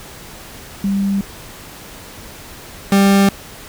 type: tone pair in turn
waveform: sine / 40% pulse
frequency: 197.5 / 197.5 Hz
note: G3 / G3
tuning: +13 / +13 cents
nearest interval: unison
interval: 0 cents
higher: neither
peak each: -14 / -8 dBFS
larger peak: second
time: 0.84-1.21 / 2.92-3.29 s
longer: neither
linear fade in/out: 2 ms
effects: pink hiss -36 dBFS RMS until 3.68 s